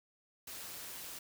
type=noise with amplitude modulation; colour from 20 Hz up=white; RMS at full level=-45 dBFS; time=0.47-1.19 s; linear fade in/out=5 ms; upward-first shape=sine; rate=178 Hz; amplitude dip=25%; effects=none